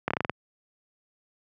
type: slowing click train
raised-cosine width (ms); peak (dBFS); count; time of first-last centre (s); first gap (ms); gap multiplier
0.5; -10; 7; 0.08-0.296; 26; 1.13
effects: high-pass 100 Hz 12 dB/octave